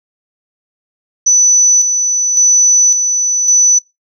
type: tone with tremolo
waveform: sine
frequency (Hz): 5980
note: F#8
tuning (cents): +17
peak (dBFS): -5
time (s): 1.26-3.79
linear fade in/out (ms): 10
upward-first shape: square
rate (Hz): 0.9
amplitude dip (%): 45
effects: noise-tail reverb RT60 0.2 s tail -22 dB re dry

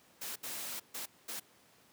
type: noise bursts at uneven times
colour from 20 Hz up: white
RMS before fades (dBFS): -41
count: 4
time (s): 0.21-0.36 / 0.43-0.8 / 0.94-1.06 / 1.28-1.4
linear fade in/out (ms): 10
effects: pink hiss -64 dBFS RMS until 1.92 s + high-pass 150 Hz 12 dB/octave

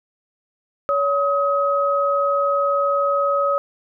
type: tone pair together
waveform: sine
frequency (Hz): 564.8 / 1268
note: C#5 / D#6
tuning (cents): +32 / +32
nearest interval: octave + major second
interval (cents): 1400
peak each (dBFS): -19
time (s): 0.89-3.58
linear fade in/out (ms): 0
effects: none

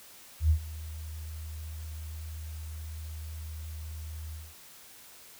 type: tone with ADSR envelope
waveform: sine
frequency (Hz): 78.2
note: D#2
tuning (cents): +9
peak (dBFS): -18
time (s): 0.4-4.55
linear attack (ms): 100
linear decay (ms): 86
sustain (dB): -19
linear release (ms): 220
effects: white hiss -52 dBFS RMS until 5.39 s

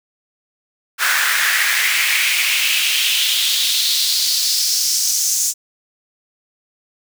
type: noise with high-pass filter sweep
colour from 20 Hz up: pink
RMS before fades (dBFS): -17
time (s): 0.98-5.54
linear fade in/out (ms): 50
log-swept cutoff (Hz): 1500 to 6700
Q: 3.4
effects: none

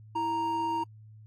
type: tone pair together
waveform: triangle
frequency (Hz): 329.6 / 932.3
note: E4 / A#5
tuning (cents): 0 / 0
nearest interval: octave + tritone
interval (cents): 1800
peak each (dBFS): -33 / -26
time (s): 0.15-0.84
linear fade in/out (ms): 10
effects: added 108 Hz sine -48 dBFS peak until 1.26 s + AAC 48 kbps

